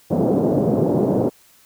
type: band-pass noise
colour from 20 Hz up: pink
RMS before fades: -18 dBFS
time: 0.1-1.3 s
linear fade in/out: 20 ms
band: 140 to 600 Hz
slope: 24 dB/octave
effects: white hiss -53 dBFS RMS until 1.65 s